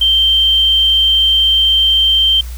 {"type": "tone", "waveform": "sine", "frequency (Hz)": 3136, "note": "G7", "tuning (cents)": 0, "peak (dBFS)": -8, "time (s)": [0.01, 2.41], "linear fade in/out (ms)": 5, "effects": ["added 60 Hz sine -23 dBFS peak until 2.57 s", "white hiss -38 dBFS RMS until 2.57 s"]}